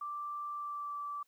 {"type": "tone with pitch glide", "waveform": "sine", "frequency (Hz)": [1174.7, 1161.9], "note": ["D6", "D6"], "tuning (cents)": [0, -19], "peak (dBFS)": -37, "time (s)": [0.01, 1.23], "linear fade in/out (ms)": 5, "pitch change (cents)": -19, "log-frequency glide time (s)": [0.53, 0.97], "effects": ["white hiss -75 dBFS RMS until 1.27 s"]}